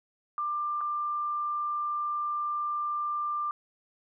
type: tone with dropouts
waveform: sine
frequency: 1189 Hz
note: D6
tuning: 21 cents sharp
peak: -28 dBFS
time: 0.38-3.51 s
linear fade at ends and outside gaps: 1 ms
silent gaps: 0.808-0.812 s
effects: none